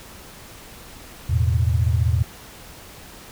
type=chord; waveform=sine; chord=E suspended fourth; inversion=none; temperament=equal with one note detuned; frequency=82.41 / 108.3 / 123.47 Hz; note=E2 / A2 / B2; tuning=0 / -27 / 0 cents; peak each=-19 / -21 / -23 dBFS; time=1.29-2.23 s; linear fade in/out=10 ms; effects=pink hiss -42 dBFS RMS until 3.31 s